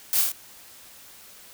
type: noise with echo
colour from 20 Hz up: blue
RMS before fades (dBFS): -23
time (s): 0.13-0.21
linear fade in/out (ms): 0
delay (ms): 27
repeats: 4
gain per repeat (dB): -2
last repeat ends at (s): 0.318
effects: white hiss -48 dBFS RMS until 1.53 s